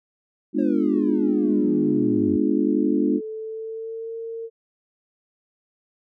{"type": "chord", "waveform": "sine", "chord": "G# diminished seventh", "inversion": "none", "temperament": "equal with one note detuned", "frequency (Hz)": [207.7, 246.9, 297.8, 349.2], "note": ["G#3", "B3", "D4", "F4"], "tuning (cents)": [0, 0, 24, 0], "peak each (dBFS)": [-25, -24, -21, -25], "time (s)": [0.53, 3.21], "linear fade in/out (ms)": 50}
{"type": "exponential sweep", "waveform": "triangle", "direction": "down", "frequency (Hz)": [554.4, 89.9], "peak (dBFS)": -29, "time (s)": [0.58, 2.37], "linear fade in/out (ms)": 10}
{"type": "tone with pitch glide", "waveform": "sine", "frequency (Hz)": [415.3, 455.5], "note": ["G#4", "A#4"], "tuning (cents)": [0, -40], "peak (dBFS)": -29, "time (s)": [0.91, 4.5], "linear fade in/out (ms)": 50, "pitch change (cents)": 160, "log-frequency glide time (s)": [2.21, 4.16]}
{"effects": []}